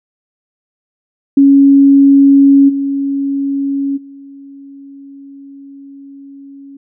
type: tone with level steps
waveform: sine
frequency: 277.2 Hz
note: C#4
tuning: in tune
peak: -3 / -13 / -31 dBFS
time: 1.37-6.77 s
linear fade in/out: 5 ms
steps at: 2.68 / 3.96 s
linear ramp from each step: 20 ms
effects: none